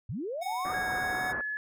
sine linear sweep, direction up, 83.6 to 1250 Hz, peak -32 dBFS, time 0.09-0.72 s, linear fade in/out 5 ms
square tone, 740 Hz, F#5, in tune, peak -34 dBFS, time 0.41-1.33 s, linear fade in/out 20 ms
white low-pass noise, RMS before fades -38 dBFS, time 0.65-1.41 s, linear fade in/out 0 ms, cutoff 1700 Hz, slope 48 dB/octave
sine tone with pitch glide, 1648 to 1708.1 Hz, G#6 to G#6, -14 to +48 cents, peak -31 dBFS, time 0.74-1.57 s, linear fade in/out 0 ms, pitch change +62 cents, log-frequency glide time 0.99-1.36 s
effects none

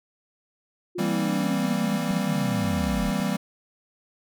sine linear sweep, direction down, 357.1 to 33.75 Hz, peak -29 dBFS, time 0.95-3.11 s, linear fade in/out 10 ms
square chord, C dominant seventh, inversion first, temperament equal, 164.81 / 196 / 233.1 / 261.6 Hz, E3 / G3 / Bb3 / C4, 0 / 0 / 0 / 0 cents, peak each -31 / -27 / -31 / -33 dBFS, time 0.98-3.37 s, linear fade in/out 10 ms
clicks, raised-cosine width 3 ms, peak -26 dBFS, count 3, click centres 2.111 / 2.648 / 3.2 s
effects none

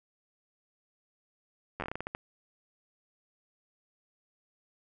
slowing click train, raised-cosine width 0.5 ms, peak -20 dBFS, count 11, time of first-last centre 1.8-2.149 s, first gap 10 ms, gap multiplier 1.26, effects none

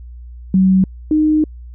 sine tone pair in turn, 188.8 / 307.7 Hz, F#3 / D#4, +35 / -19 cents, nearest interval minor sixth, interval 846 cents, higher second, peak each -8 / -10 dBFS, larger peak first, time 0.54-0.84 / 1.11-1.44 s, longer second, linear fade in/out 2 ms, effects added 60 Hz sine -31 dBFS peak until 1.74 s

